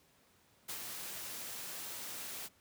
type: noise with ADSR envelope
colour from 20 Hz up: white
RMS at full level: -41 dBFS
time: 0.68-2.49 s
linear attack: 14 ms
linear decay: 75 ms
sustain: -3 dB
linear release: 35 ms
effects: pink hiss -68 dBFS RMS until 2.6 s + high-pass 80 Hz 12 dB/octave